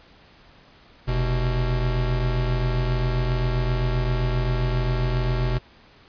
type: tone pair together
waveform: square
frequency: 44.02 / 124.5 Hz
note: F1 / B2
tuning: +14 / +14 cents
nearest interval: octave + tritone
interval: 1800 cents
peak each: -24 dBFS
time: 1.07-5.59 s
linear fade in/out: 20 ms
effects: pink hiss -52 dBFS RMS until 6.08 s + resampled to 11025 Hz